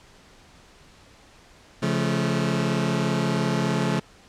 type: chord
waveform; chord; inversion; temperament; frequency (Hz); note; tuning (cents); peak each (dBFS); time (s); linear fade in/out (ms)
sawtooth; Db augmented; none; just; 138.59 / 173.24 / 216.5; Db3 / F3 / A3; 0 / -14 / -28; -22; 1.82-4; 10
effects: pink hiss -52 dBFS RMS until 4.28 s + low-pass 7000 Hz 12 dB/octave